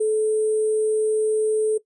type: tone with sample-and-hold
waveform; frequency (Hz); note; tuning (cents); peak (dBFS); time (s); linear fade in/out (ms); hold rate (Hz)
sine; 432.5; A4; -30; -17; 0-1.78; 10; 8820
effects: noise-tail reverb RT60 0.1 s tail -17 dB re dry + resampled to 24000 Hz